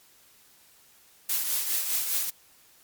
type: noise with tremolo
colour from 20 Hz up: blue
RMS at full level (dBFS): -25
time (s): 1.29-2.3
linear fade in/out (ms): 5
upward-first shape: triangle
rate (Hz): 4.9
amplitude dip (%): 55
effects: white hiss -58 dBFS RMS until 2.83 s + MP3 96 kbps